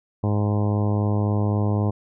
harmonic tone, 103.83 Hz, G#2, in tune, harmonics 1 / 2 / 3 / 4 / 5 / 6 / 7 / 8 / 9 / 10, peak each -20 / -26 / -30 / -32 / -34 / -36 / -37 / -38 / -39 / -40 dBFS, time 0.23-1.91 s, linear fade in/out 10 ms, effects none

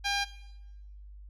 10% pulse tone with low-pass filter, 803 Hz, G5, 41 cents sharp, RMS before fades -30 dBFS, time 0.04-0.25 s, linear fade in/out 20 ms, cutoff 6700 Hz, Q 1, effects noise-tail reverb RT60 1.0 s tail -17 dB re dry + added 50 Hz sine -45 dBFS peak until 1.29 s

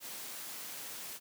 white noise, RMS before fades -44 dBFS, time 0-1.2 s, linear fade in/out 50 ms, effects high-pass 150 Hz 12 dB/octave

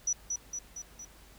sine tone with echo, 5900 Hz, F#8, 6 cents flat, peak -26 dBFS, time 0.07-0.13 s, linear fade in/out 5 ms, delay 230 ms, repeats 4, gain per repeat -4 dB, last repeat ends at 1.05 s, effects added 50 Hz sine -57 dBFS peak until 1.38 s + pink hiss -57 dBFS RMS until 1.38 s

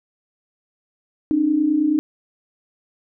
sine tone pair together, 275.3 / 304.8 Hz, C#4 / D#4, -12 / -36 cents, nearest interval major second, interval 176 cents, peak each -22 / -16 dBFS, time 1.31-1.99 s, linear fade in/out 0 ms, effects none

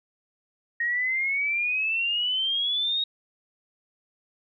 sine exponential sweep, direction up, 1864.7 to 3780 Hz, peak -23 dBFS, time 0.8-3.04 s, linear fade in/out 5 ms, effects none

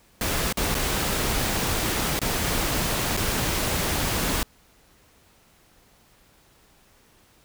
pink noise with dropouts, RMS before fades -25 dBFS, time 0.21-4.43 s, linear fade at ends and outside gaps 1 ms, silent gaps 0.526-0.572 / 0.744-0.75 / 2.191-2.216 / 3.167-3.173 s, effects pink hiss -58 dBFS RMS until 7.44 s

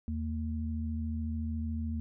sine tone pair together, 80.5 / 227.7 Hz, E2 / A#3, -41 / -40 cents, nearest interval octave + tritone, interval 1801 cents, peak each -33 / -36 dBFS, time 0.08-2 s, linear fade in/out 0 ms, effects none

